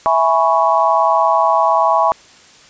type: chord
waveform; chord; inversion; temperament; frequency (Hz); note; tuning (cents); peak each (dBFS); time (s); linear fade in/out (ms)
sine; C# minor seventh; first; equal; 659.3 / 830.6 / 987.8 / 1108.7; E5 / G#5 / B5 / C#6; 0 / 0 / 0 / 0; -16; 0.06-2.12; 0
effects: white hiss -44 dBFS RMS until 2.69 s + resampled to 16000 Hz